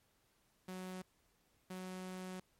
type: tone bursts at uneven times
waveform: sawtooth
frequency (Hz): 185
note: F#3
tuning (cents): 0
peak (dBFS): -40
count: 2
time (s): 0.68-1.02 / 1.7-2.4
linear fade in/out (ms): 5
effects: pink hiss -75 dBFS RMS until 2.59 s + MP3 64 kbps